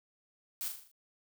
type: noise with echo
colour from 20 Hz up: blue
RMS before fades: -37 dBFS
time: 0.61-0.68 s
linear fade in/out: 0 ms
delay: 39 ms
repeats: 6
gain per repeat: -5 dB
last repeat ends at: 0.914 s
effects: none